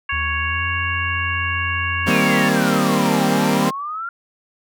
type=harmonic tone; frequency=554.4 Hz; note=C#5; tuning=in tune; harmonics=2 / 3 / 4 / 5; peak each=-26 / -24 / -27 / -25 dBFS; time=0.09-2.49 s; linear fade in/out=5 ms
type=tone with pitch glide; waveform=triangle; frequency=76.9 to 86.82 Hz; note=D#2 to F2; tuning=-20 to -10 cents; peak=-23 dBFS; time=0.12-2.1 s; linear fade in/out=10 ms; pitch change=+210 cents; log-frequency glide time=0.36-0.66 s
type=chord; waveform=sawtooth; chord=C minor seventh; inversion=first; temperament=equal with one note detuned; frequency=157.1 / 196 / 233.1 / 261.6 Hz; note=Eb3 / G3 / Bb3 / C4; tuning=+17 / 0 / 0 / 0 cents; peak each=-19 / -16 / -17 / -17 dBFS; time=2.06-3.71 s; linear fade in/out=20 ms
type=exponential two-way sweep; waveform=sine; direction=down then up; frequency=2597 to 767 to 1408 Hz; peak=-24 dBFS; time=2.1-4.09 s; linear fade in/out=2 ms; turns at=3.26 s
effects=none